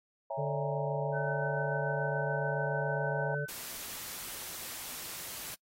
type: chord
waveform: sine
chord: A# half-diminished seventh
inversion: first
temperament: equal with one note detuned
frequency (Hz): 554.4 / 659.3 / 819.2 / 932.3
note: C#5 / E5 / G#5 / A#5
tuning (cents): 0 / 0 / -24 / 0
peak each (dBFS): -38 / -38 / -41 / -41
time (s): 0.3-3.35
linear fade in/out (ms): 5
type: harmonic tone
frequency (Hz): 145.4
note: D3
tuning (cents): -17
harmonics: 1 / 3 / 4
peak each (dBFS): -34 / -38 / -39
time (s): 0.37-3.46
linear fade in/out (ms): 20
type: tone with tremolo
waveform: sine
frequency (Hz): 1517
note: F#6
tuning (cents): +43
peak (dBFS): -35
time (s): 1.12-3.5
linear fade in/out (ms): 50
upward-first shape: triangle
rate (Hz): 6.8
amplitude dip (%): 40
type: noise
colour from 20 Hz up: white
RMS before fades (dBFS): -42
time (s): 3.48-5.55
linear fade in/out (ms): 10
effects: noise-tail reverb RT60 0.1 s tail -24 dB re dry + AAC 48 kbps